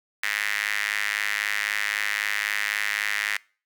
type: tone with high-pass filter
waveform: sawtooth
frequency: 103.83 Hz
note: G#2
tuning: in tune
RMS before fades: -27 dBFS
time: 0.23-3.37 s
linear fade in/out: 5 ms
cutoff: 1900 Hz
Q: 4.4
effects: noise-tail reverb RT60 0.4 s tail -25 dB re dry